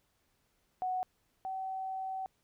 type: tone pair in turn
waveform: sine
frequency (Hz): 740 / 761.7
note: F#5 / G5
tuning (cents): 0 / -50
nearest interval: minor second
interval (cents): 50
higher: second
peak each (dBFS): -31 / -35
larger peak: first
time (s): 0.82-1.03 / 1.45-2.26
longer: second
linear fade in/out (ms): 0
effects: pink hiss -75 dBFS RMS until 2.43 s

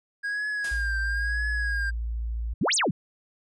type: tone with vibrato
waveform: triangle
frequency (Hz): 1633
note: G#6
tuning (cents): -30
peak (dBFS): -25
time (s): 0.23-1.91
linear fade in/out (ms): 20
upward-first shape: triangle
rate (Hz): 1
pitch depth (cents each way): 72
type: noise with exponential decay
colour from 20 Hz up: white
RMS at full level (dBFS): -35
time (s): 0.64-1.05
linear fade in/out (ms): 5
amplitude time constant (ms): 89
type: tone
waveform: sine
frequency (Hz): 57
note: A#1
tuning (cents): -38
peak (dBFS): -27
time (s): 0.71-2.54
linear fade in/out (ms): 10
type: exponential two-way sweep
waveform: sine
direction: up then down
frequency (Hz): 130.81 to 9540 to 130.81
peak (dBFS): -21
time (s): 2.61-2.91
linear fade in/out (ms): 5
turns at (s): 2.75
effects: resampled to 24000 Hz

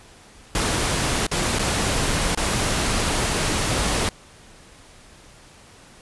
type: noise with dropouts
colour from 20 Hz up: pink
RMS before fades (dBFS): -22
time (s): 0.55-4.09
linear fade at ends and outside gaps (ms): 1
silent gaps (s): 1.267-1.314 / 1.587-1.593 / 2.349-2.374
effects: pink hiss -48 dBFS RMS until 6.01 s + resampled to 24000 Hz

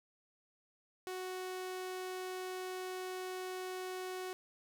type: tone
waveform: sawtooth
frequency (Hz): 370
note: F#4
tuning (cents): 0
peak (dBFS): -36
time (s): 1.07-4.33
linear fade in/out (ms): 0
effects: none

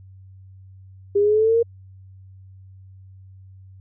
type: exponential sweep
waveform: sine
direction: up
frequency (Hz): 400.2 to 470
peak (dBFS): -14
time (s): 1.15-1.63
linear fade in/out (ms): 10
effects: added 95 Hz sine -42 dBFS peak until 3.8 s

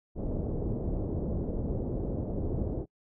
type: low-pass noise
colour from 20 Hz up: pink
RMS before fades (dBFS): -32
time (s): 0.15-2.86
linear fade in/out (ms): 50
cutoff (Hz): 530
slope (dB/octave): 24
effects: noise-tail reverb RT60 0.1 s tail -25 dB re dry

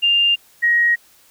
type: tone pair in turn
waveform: sine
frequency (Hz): 2800 / 1888.9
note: F7 / A#6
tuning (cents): +4 / +22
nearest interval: perfect fifth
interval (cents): 682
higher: first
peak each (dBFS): -12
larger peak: neither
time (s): 0.02-0.36 / 0.62-0.96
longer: neither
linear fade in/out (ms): 20
effects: white hiss -52 dBFS RMS until 1.3 s

